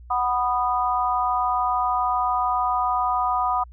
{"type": "chord", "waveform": "sine", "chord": "B major", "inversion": "second", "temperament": "just", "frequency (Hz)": [740.8, 987.8, 1234.7], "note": ["F#5", "B5", "D#6"], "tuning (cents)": [2, 0, -14], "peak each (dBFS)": -24, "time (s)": [0.1, 3.64], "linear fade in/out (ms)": 10, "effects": ["added 60 Hz sine -41 dBFS peak until 3.72 s"]}